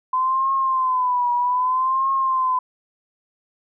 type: tone with vibrato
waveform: sine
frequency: 1021 Hz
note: C6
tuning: 43 cents flat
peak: -17 dBFS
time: 0.13-2.59 s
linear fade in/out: 5 ms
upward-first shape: triangle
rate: 0.63 Hz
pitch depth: 100 cents each way
effects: none